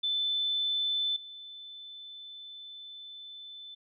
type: tone with level steps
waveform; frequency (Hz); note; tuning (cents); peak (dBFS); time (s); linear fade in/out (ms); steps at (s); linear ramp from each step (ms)
sine; 3520; A7; 0; -27 / -43; 0.03-3.75; 10; 1.16; 5
effects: none